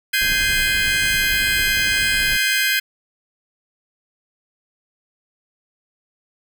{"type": "chord", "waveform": "30% pulse", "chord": "Ab major seventh", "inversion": "third", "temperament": "just", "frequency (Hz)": [1557.4, 1661.2, 2077, 2492], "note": ["G6", "Ab6", "C7", "Eb7"], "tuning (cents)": [-12, 0, -13, 2], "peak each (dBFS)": [-18, -21, -20, -21], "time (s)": [0.13, 2.8], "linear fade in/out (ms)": 10}
{"type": "noise with tremolo", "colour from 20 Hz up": "brown", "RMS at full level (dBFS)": -29, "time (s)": [0.21, 2.37], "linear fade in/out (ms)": 2, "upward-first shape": "triangle", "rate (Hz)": 11, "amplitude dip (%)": 35}
{"effects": []}